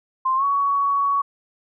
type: tone with pitch glide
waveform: sine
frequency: 1046.5 to 1121.6 Hz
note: C6 to C#6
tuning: 0 to +20 cents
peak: -17 dBFS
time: 0.25-1.22 s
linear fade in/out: 10 ms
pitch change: +120 cents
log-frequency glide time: 0.36-0.44 s
effects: none